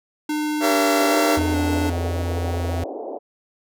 square tone with vibrato, 297.9 Hz, D4, 25 cents sharp, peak -22 dBFS, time 0.29-1.9 s, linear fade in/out 5 ms, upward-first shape square, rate 1.2 Hz, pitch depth 25 cents each way
sawtooth chord, G diminished seventh, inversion none, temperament just, 392 / 470.4 / 564.5 / 677.4 Hz, G4 / Bb4 / Db5 / Fb5, 0 / +16 / +31 / +47 cents, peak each -21 / -21 / -22 / -16 dBFS, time 0.6-1.4 s, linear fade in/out 50 ms
white band-pass noise, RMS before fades -31 dBFS, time 0.97-3.19 s, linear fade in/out 20 ms, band 280 to 740 Hz, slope 48 dB/octave
square tone with pitch glide, 85.3 to 85.94 Hz, F2 to F2, -40 to -27 cents, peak -23 dBFS, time 1.37-2.84 s, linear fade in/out 5 ms, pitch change +13 cents, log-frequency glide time 1.95-2.19 s
effects none

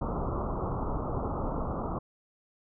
pink low-pass noise, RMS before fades -32 dBFS, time 0.01-1.99 s, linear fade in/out 10 ms, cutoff 1300 Hz, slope 96 dB/octave, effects none

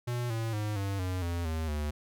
square tone with pitch steps, 121.3 / 113.18 / 105.6 / 98.53 / 91.93 / 85.77 / 80.03 / 74.67 Hz, B2 / A2 / G#2 / G2 / F#2 / F2 / D#2 / D2, -31 / +49 / +29 / +9 / -11 / -31 / +49 / +29 cents, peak -31 dBFS, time 0.07-1.91 s, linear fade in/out 10 ms, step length 230 ms, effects none

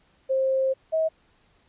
sine tone pair in turn, 530 / 639.4 Hz, C5 / D#5, +22 / +47 cents, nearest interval minor third, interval 325 cents, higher second, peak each -20 dBFS, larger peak neither, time 0.29-0.74 / 0.92-1.09 s, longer first, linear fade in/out 20 ms, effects pink hiss -63 dBFS RMS until 1.68 s + resampled to 8000 Hz

